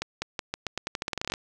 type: accelerating click train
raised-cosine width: 0.2 ms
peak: -12 dBFS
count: 18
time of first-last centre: 0.02-1.339 s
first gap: 200 ms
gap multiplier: 0.86
effects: none